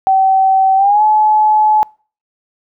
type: tone with pitch glide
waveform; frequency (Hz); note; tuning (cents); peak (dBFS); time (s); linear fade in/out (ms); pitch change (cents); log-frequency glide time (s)
sine; 767 to 856; G5 to A5; -38 to -48; -7; 0.07-1.83; 0; +190; 0.76-1.03
effects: noise-tail reverb RT60 0.4 s tail -26 dB re dry